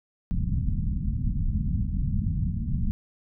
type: low-pass noise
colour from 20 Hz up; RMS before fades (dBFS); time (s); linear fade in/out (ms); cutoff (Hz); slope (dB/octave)
pink; -26; 0.31-2.91; 0; 220; 48
effects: none